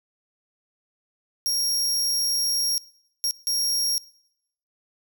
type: tone bursts at uneven times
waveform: sawtooth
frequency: 5588 Hz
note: F8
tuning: in tune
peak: -19 dBFS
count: 3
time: 1.46-2.78 / 3.24-3.31 / 3.47-3.98 s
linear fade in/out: 0 ms
effects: noise-tail reverb RT60 0.8 s tail -22 dB re dry